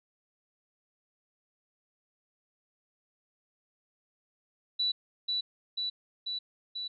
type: tone with echo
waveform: sine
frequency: 3951 Hz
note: B7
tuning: in tune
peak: -26 dBFS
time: 4.79-4.92 s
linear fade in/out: 10 ms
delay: 490 ms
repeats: 4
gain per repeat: -2 dB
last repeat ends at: 6.88 s
effects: none